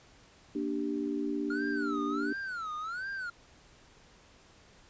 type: chord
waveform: sine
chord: G minor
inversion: first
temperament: just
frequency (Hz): 235.2 / 294 / 392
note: Bb3 / D4 / G4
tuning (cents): +16 / +2 / 0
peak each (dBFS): -37 / -32 / -37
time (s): 0.55-2.33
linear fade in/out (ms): 5
type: tone with vibrato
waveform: triangle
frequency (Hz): 1396.9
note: F6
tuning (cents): 0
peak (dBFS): -33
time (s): 1.5-3.3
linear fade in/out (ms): 5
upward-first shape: sine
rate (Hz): 1.4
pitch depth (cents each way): 230
effects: pink hiss -59 dBFS RMS until 4.89 s + resampled to 16000 Hz